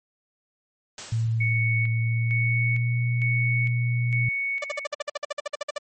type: noise with exponential decay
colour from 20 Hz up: white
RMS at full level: -34 dBFS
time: 0.98-1.67 s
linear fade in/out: 2 ms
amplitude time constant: 150 ms
type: tone with pitch glide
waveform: sine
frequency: 113.3 to 120.04 Hz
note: A#2 to B2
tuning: -49 to -49 cents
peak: -21 dBFS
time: 1.12-4.29 s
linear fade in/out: 5 ms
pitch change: +100 cents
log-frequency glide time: 1.88-2.98 s
type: tone with tremolo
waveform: sine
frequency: 2221 Hz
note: C#7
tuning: 3 cents sharp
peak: -24 dBFS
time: 1.4-4.86 s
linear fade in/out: 10 ms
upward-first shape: square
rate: 1.1 Hz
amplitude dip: 60%
type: tone bursts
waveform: sawtooth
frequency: 587.3 Hz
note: D5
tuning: in tune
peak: -22 dBFS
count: 16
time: 4.62-5.782 s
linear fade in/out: 5 ms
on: 22 ms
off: 54 ms
effects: MP3 32 kbps